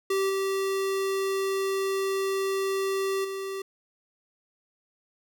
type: tone with level steps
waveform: square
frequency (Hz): 388.1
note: G4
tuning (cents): -17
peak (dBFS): -24 / -26 / -32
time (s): 0.1-3.62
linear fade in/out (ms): 5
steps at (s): 0.29 / 3.24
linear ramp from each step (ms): 10
effects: none